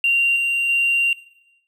triangle tone with level steps, 2768 Hz, F7, 16 cents flat, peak -11 / -15 / -12 dBFS, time 0.04-1.13 s, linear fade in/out 2 ms, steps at 0.36 / 0.69 s, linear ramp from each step 2 ms, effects noise-tail reverb RT60 0.9 s tail -21 dB re dry + tanh soft clip ceiling -12 dBFS

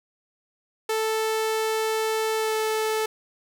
sawtooth tone with pitch glide, 440 to 436.7 Hz, A4 to A4, 0 to -13 cents, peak -19 dBFS, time 0.89-3.06 s, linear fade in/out 5 ms, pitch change -13 cents, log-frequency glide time 2.37-2.55 s, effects none

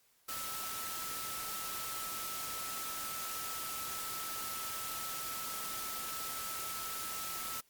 sine tone in noise, 1313 Hz, E6, 7 cents flat, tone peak -44 dBFS, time 0.28-7.61 s, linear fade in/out 10 ms, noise white, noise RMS -41 dBFS, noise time 0.28-7.61 s, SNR -6 dB, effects white hiss -70 dBFS RMS until 7.69 s + Opus 48 kbps

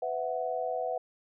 sine chord, B suspended fourth, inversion none, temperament equal with one note detuned, 501.9 / 659.3 / 740 Hz, B4 / E5 / F#5, +28 / 0 / 0 cents, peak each -34 dBFS, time 0.02-0.98 s, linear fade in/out 5 ms, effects none

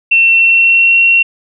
sine tone with pitch glide, 2700 to 2731 Hz, E7 to F7, +41 to -39 cents, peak -5 dBFS, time 0.11-1.23 s, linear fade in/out 10 ms, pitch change +20 cents, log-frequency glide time 0.23-0.99 s, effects none

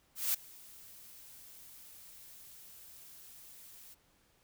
blue noise with ADSR envelope, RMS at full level -30 dBFS, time 0.15-3.95 s, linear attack 190 ms, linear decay 9 ms, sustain -24 dB, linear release 22 ms, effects pink hiss -70 dBFS RMS until 4.43 s

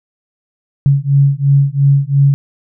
sine beating tone pair, 138.3 / 141.2 Hz, C#3 / C#3, -4 / +32 cents, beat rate 2.9 Hz, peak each -11 dBFS, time 0.86-2.34 s, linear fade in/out 0 ms, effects none

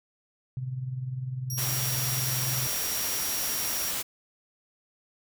sine tone with tremolo, 128.4 Hz, C3, 32 cents flat, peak -27 dBFS, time 0.57-2.67 s, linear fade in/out 0 ms, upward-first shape triangle, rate 20 Hz, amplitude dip 70%
25% pulse tone, 5650 Hz, F8, 19 cents sharp, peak -28 dBFS, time 1.5-3.91 s, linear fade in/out 2 ms
white noise, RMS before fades -31 dBFS, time 1.57-4.03 s, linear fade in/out 20 ms
effects none

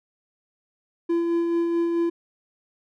triangle tone with tremolo, 338.7 Hz, E4, 47 cents sharp, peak -17 dBFS, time 1.09-2.1 s, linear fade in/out 10 ms, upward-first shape sine, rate 4.6 Hz, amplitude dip 30%, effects none

